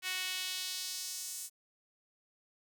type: tone with high-pass filter sweep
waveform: sawtooth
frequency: 370 Hz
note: F#4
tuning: in tune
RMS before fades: -39 dBFS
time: 0.02-1.5 s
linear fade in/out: 50 ms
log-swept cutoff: 2200 to 8000 Hz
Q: 1.5
effects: 10-bit